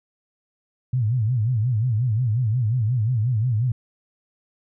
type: tone with vibrato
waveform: sine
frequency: 116.54 Hz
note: A#2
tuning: in tune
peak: -18 dBFS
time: 0.93-3.72 s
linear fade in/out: 5 ms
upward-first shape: sine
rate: 5.6 Hz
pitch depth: 190 cents each way
effects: none